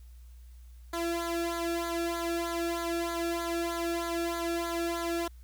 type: tone with flanger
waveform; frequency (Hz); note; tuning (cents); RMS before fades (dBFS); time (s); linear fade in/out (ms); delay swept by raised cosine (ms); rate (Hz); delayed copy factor
sawtooth; 338.8; E4; +48; -32; 0.93-5.28; 5; 0.36 to 1.02; 3.2; -0.8
effects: added 60 Hz sine -47 dBFS peak until 5.43 s + white hiss -67 dBFS RMS until 5.43 s